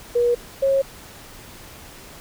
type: tone pair in turn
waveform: sine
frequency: 480.2 / 543.7 Hz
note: B4 / C#5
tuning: -49 / -34 cents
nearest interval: major second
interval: 215 cents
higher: second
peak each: -15 dBFS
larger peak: neither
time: 0.15-0.35 / 0.62-0.82 s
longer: neither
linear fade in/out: 10 ms
effects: pink hiss -42 dBFS RMS until 2.2 s